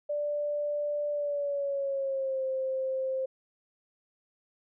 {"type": "tone with pitch glide", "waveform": "sine", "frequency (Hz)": [587.3, 526.3], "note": ["D5", "C5"], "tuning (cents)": [0, 10], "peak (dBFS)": -28, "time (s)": [0.09, 3.26], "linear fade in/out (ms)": 10, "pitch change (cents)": -190, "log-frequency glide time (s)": [1.11, 2.44], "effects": []}